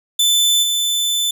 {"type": "tone with level steps", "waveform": "sawtooth", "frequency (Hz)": 3520, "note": "A7", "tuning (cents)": 0, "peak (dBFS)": [-9, -13], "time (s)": [0.19, 1.31], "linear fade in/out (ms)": 5, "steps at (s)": 0.62, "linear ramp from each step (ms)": 20, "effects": []}